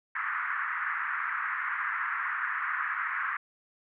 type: band-pass noise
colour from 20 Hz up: white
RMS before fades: -32 dBFS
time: 0.15-3.37 s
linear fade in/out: 5 ms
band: 1100 to 1900 Hz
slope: 48 dB/octave
effects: none